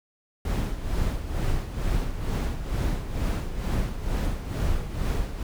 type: noise with tremolo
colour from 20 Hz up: brown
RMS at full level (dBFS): -24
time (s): 0.45-5.43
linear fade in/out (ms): 2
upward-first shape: sine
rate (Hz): 2.2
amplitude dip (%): 65
effects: none